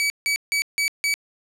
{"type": "tone bursts", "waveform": "sawtooth", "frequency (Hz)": 2282, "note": "C#7", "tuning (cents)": 50, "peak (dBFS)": -16, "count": 5, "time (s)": [0, 1.14], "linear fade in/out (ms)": 0, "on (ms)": 100, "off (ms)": 160, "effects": ["low-pass 11000 Hz 12 dB/octave"]}